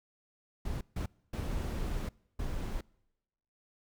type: noise bursts at uneven times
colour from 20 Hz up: brown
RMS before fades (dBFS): -35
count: 4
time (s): 0.65-0.81 / 0.96-1.06 / 1.33-2.09 / 2.39-2.81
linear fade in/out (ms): 5
effects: noise-tail reverb RT60 1.0 s tail -26 dB re dry